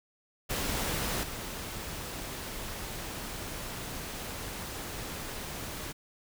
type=noise with level steps; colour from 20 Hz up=pink; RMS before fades=-32 / -39 dBFS; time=0.49-5.93 s; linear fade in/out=20 ms; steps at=1.23 s; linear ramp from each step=5 ms; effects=none